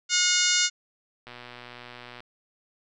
harmonic tone, 720 Hz, F#5, 47 cents flat, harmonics 2 / 3 / 4 / 5 / 6 / 7 / 8 / 9 / 10, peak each -29 / -29 / -29 / -29 / -29 / -29 / -29 / -29 / -29 dBFS, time 0.09-0.7 s, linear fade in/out 50 ms
click train, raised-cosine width 0.3 ms, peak -26 dBFS, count 115, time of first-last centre 1.27-2.204 s, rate 122 Hz
effects none

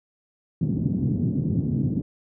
pink band-pass noise, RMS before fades -24 dBFS, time 0.61-2.02 s, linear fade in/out 5 ms, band 110 to 270 Hz, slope 24 dB/octave, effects none

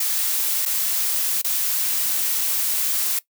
blue noise with dropouts, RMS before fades -22 dBFS, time 0-3.19 s, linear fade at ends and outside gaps 5 ms, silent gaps 0.654-0.659 / 1.417-1.444 s, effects noise-tail reverb RT60 0.1 s tail -18 dB re dry

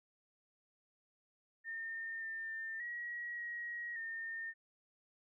sine tone with pitch steps, 1817 / 1799 / 1908 / 1897 / 1820 Hz, A#6 / A6 / A#6 / A#6 / A#6, -45 / +38 / +40 / +30 / -42 cents, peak -40 dBFS, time 1.64-4.54 s, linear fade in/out 50 ms, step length 580 ms, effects none

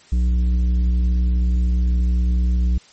triangle tone with tanh clipping, 60.8 Hz, B1, 26 cents flat, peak -16 dBFS, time 0.12-2.78 s, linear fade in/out 5 ms, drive 12 dB, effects white hiss -49 dBFS RMS until 2.92 s + MP3 32 kbps

